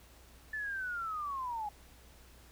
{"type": "linear sweep", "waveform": "sine", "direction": "down", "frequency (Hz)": [1760, 814], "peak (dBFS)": -35, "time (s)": [0.53, 1.69], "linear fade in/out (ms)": 5, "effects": ["added 60 Hz sine -58 dBFS peak until 2.51 s", "pink hiss -60 dBFS RMS until 2.51 s"]}